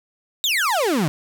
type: exponential sweep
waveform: 35% pulse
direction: down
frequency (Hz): 3878 to 139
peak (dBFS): -16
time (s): 0.44-1.08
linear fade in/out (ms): 0
effects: none